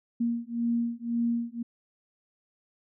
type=beating tone pair; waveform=sine; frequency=233.8 / 235.7 Hz; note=A#3 / A#3; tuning=+5 / +19 cents; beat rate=1.9 Hz; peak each=-29 dBFS; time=0.2-1.63 s; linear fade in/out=10 ms; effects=none